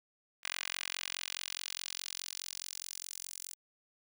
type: tone with high-pass filter sweep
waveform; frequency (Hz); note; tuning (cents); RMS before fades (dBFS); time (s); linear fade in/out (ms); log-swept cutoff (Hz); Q
10% pulse; 44.79; F1; +44; -42; 0.43-3.55; 20; 2100 to 7600; 1.2
effects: none